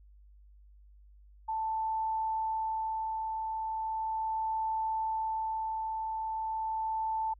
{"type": "tone with tremolo", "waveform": "sine", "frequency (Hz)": 883, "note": "A5", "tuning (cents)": 6, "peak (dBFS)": -29, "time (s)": [1.48, 7.34], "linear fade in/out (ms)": 10, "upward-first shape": "sine", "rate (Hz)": 0.38, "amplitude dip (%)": 30, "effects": ["added 50 Hz sine -54 dBFS peak until 7.39 s"]}